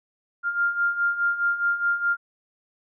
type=beating tone pair; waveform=sine; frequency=1396.9 / 1401.7 Hz; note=F6 / F6; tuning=0 / +6 cents; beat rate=4.8 Hz; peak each=-27 / -22 dBFS; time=0.43-2.17 s; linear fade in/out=50 ms; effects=none